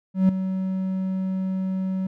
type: tone with ADSR envelope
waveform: triangle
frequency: 188.7 Hz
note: F#3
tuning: 34 cents sharp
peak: -10 dBFS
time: 0.14-2.07 s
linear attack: 150 ms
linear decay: 4 ms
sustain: -11 dB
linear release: 5 ms
effects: none